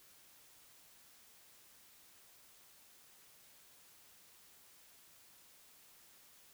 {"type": "silence", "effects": ["white hiss -63 dBFS RMS until 6.53 s"]}